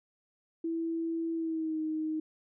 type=tone with pitch glide; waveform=sine; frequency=329.6 to 312.7 Hz; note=E4 to D#4; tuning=0 to +9 cents; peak=-30 dBFS; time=0.64-2.2 s; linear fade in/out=5 ms; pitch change=-91 cents; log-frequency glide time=1.34-1.8 s; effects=none